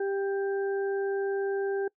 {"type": "harmonic tone", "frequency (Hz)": 394.3, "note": "G4", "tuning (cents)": 10, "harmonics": [1, 2, 4], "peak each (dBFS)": [-27, -39, -40], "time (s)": [0, 1.88], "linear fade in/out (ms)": 5, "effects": ["noise-tail reverb RT60 0.1 s tail -24 dB re dry"]}